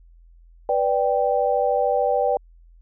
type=chord; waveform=sine; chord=G major; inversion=first; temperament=equal; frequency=493.9 / 587.3 / 784 Hz; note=B4 / D5 / G5; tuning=0 / 0 / 0 cents; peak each=-22 dBFS; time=0.69-2.37 s; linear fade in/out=2 ms; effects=added 42 Hz sine -47 dBFS peak until 2.81 s